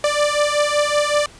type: beating tone pair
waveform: sawtooth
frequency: 587.3 / 592.6 Hz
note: D5 / D5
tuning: 0 / +15 cents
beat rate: 5.3 Hz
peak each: -15 dBFS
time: 0.04-1.26 s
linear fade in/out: 2 ms
effects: pink hiss -44 dBFS RMS until 1.39 s + resampled to 22050 Hz